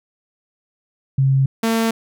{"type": "tone pair in turn", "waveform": ["sine", "sawtooth"], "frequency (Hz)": [134.9, 226.2], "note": ["C#3", "A3"], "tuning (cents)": [-47, 48], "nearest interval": "major sixth", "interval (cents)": 895, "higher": "second", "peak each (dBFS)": -12, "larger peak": "neither", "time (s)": [[1.18, 1.46], [1.63, 1.91]], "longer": "neither", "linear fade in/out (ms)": 5, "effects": []}